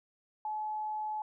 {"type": "tone", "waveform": "sine", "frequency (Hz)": 856, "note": "A5", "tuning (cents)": -48, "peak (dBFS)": -33, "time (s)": [0.45, 1.22], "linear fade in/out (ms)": 2, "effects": []}